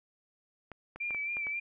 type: clicks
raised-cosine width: 0.5 ms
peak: -29 dBFS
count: 6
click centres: 0.717 / 0.96 / 1.107 / 1.147 / 1.369 / 1.469 s
type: tone with vibrato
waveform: sine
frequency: 2349 Hz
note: D7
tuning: in tune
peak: -32 dBFS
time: 1-1.6 s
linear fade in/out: 10 ms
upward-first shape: sine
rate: 3.7 Hz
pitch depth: 44 cents each way
effects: none